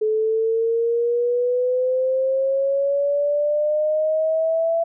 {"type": "exponential sweep", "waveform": "sine", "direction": "up", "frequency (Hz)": [430, 670], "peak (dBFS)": -17, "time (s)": [0.01, 4.84], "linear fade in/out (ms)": 10, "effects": []}